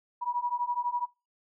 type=beating tone pair; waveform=sine; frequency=962 / 974 Hz; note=B5 / B5; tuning=-46 / -24 cents; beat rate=12 Hz; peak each=-31 dBFS; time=0.21-1.06 s; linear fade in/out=20 ms; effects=noise-tail reverb RT60 0.3 s tail -24 dB re dry